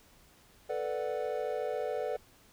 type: chord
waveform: triangle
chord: B minor seventh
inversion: third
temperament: equal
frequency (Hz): 440 / 493.9 / 587.3 / 740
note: A4 / B4 / D5 / F#5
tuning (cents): 0 / 0 / 0 / 0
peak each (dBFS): -35 / -34 / -35 / -38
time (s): 0.69-2.17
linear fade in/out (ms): 10
effects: pink hiss -61 dBFS RMS until 2.52 s